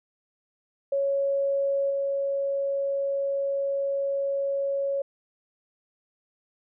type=tone with level steps; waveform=sine; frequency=554.4 Hz; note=C#5; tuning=in tune; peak=-22 / -24 dBFS; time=0.92-5.02 s; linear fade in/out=5 ms; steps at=1.9 s; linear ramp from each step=5 ms; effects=none